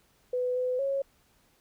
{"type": "tone with pitch steps", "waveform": "sine", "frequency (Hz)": [498.9, 504, 549], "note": ["B4", "B4", "C#5"], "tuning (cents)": [17, 35, -17], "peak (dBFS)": -26, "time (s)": [0.33, 1.02], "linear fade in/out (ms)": 5, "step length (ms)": 230, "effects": ["pink hiss -66 dBFS RMS until 1.6 s"]}